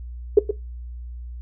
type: tone with echo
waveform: sine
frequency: 418.6 Hz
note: G#4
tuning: 14 cents sharp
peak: -6 dBFS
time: 0.37-0.39 s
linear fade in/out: 5 ms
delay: 120 ms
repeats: 1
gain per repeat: -11 dB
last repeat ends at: 0.51 s
effects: noise-tail reverb RT60 0.2 s tail -17 dB re dry + added 60 Hz sine -32 dBFS peak until 1.41 s